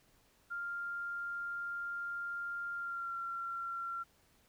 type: tone with pitch glide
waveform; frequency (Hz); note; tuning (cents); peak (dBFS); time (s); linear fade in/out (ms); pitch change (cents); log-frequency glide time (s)
sine; 1396.9 to 1369.7; F6 to F6; 0 to -34; -37; 0.5-4.04; 20; -34; 2.75-3.16
effects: pink hiss -69 dBFS RMS until 4.48 s